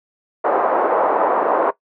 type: band-pass noise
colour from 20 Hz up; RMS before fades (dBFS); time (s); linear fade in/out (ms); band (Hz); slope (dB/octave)
pink; -17; 0.44-1.71; 10; 430 to 1100; 24
effects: noise-tail reverb RT60 0.1 s tail -17 dB re dry